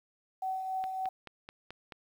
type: tone with tremolo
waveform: sine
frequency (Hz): 757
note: F#5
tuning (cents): +39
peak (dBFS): -30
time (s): 0.42-1.09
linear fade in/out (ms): 5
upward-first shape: triangle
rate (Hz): 3.5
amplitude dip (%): 45
type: click train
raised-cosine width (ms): 0.3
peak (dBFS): -28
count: 6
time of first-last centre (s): 0.84-1.922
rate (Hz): 4.62
effects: 10-bit